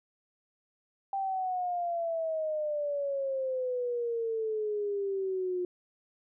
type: exponential sweep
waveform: sine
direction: down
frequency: 788 to 356.7 Hz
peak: -29 dBFS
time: 1.13-5.65 s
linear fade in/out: 2 ms
effects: none